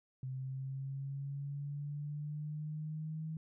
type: linear sweep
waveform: sine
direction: up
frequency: 130 to 159 Hz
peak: -38 dBFS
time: 0.23-3.37 s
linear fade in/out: 2 ms
effects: none